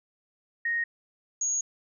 sine tone pair in turn, 1864.7 / 6645 Hz, A#6 / G#8, 0 / 0 cents, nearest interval octave + minor seventh, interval 2200 cents, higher second, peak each -25 dBFS, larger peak neither, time 0.65-0.84 / 1.41-1.61 s, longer second, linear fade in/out 5 ms, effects none

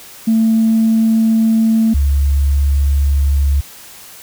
sine tone pair in turn, 223.3 / 70.34 Hz, A3 / C#2, +26 / +26 cents, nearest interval octave + minor sixth, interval 2000 cents, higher first, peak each -8 / -9 dBFS, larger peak first, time 0.27-1.94 / 1.94-3.61 s, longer neither, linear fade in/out 10 ms, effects tanh soft clip ceiling -5 dBFS + white hiss -37 dBFS RMS until 4.22 s

